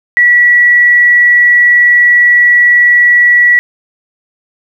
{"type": "tone", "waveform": "sine", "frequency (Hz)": 1941, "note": "B6", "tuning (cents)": -31, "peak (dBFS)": -3, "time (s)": [0.17, 3.59], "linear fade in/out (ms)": 0, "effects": ["7-bit"]}